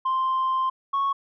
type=tone pair in turn; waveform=sine; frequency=1046.5 / 1104.4 Hz; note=C6 / C#6; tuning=0 / -7 cents; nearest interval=minor second; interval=93 cents; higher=second; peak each=-19 dBFS; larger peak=neither; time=0.05-0.7 / 0.93-1.13 s; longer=first; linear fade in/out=10 ms; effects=tanh soft clip ceiling -19 dBFS